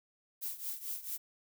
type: noise with tremolo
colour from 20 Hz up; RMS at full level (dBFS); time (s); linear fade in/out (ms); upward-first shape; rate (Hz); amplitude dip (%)
violet; -37; 0.41-1.18; 20; triangle; 4.5; 85
effects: none